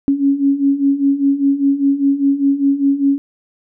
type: beating tone pair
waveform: sine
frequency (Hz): 274.7 / 279.7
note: C#4 / C#4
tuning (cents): -16 / +16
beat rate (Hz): 5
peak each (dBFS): -17 / -13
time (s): 0.08-3.18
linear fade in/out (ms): 0
effects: none